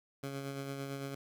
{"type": "tone with tremolo", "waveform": "15% pulse", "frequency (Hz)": 138.1, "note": "C#3", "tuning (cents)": -6, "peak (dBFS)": -31, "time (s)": [0.23, 1.15], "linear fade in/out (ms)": 5, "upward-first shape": "sine", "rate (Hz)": 8.9, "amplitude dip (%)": 35, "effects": []}